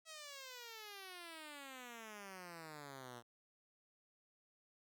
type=exponential sweep; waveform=5% pulse; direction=down; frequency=652 to 116.54 Hz; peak=-39 dBFS; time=0.05-3.23 s; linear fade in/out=50 ms; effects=none